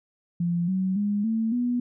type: tone with pitch steps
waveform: sine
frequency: 172.5 / 188.11 / 205.1 / 223.7 / 244 Hz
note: F3 / F#3 / G#3 / A3 / B3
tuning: -21 / +29 / -21 / +29 / -21 cents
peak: -22 dBFS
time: 0.4-1.8 s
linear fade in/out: 5 ms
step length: 280 ms
effects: none